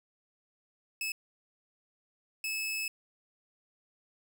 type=tone bursts at uneven times; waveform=sawtooth; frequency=2600 Hz; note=E7; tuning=24 cents flat; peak=-29 dBFS; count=2; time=1.01-1.12 / 2.44-2.88 s; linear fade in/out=2 ms; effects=none